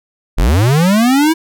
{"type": "linear sweep", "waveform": "square", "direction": "up", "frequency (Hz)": [30.84, 329.6], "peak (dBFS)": -9, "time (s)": [0.37, 1.34], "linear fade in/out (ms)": 20, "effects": []}